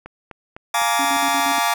click train, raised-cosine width 0.5 ms, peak -20 dBFS, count 4, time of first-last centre 0.06-0.818 s, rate 3.96 Hz
sawtooth chord, Bb dominant seventh, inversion second, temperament just, 699.2 / 839.1 / 932.3 / 1165.4 Hz, F5 / Ab5 / Bb5 / D6, +2 / +18 / 0 / -14 cents, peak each -19 dBFS, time 0.74-1.74 s, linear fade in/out 5 ms
sine tone with tremolo, 277.3 Hz, C#4, 1 cent sharp, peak -25 dBFS, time 0.99-1.59 s, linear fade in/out 5 ms, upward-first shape square, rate 8.5 Hz, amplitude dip 65%
effects none

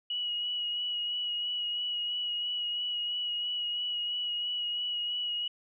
sine tone with vibrato, 2915 Hz, F#7, 26 cents flat, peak -30 dBFS, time 0.1-5.48 s, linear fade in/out 5 ms, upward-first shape sine, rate 3 Hz, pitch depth 19 cents each way, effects none

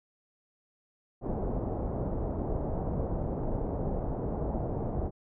pink low-pass noise, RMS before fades -32 dBFS, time 1.21-5.11 s, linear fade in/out 50 ms, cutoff 750 Hz, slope 24 dB/octave, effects none

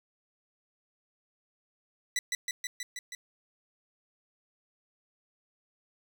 15% pulse tone with echo, 1975.5 Hz, B6, in tune, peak -21 dBFS, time 2.16-2.19 s, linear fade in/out 2 ms, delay 160 ms, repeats 6, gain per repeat -2 dB, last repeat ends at 3.15 s, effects none

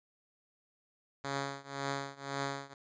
5% pulse tone with tremolo, 138.8 Hz, C#3, 3 cents sharp, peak -21 dBFS, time 1.24-2.74 s, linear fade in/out 5 ms, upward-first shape triangle, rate 1.9 Hz, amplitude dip 95%, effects resampled to 16000 Hz

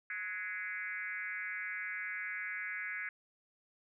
sine tone with frequency modulation, 1864.7 Hz, A#6, in tune, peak -37 dBFS, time 0.1-3.09 s, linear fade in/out 2 ms, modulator 195 Hz, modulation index 2, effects none

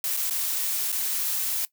blue noise with dropouts, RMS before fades -27 dBFS, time 0.04-1.65 s, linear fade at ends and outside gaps 1 ms, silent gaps 0.167-0.172 / 0.298-0.308 / 0.919-0.926 s, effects noise-tail reverb RT60 0.1 s tail -18 dB re dry

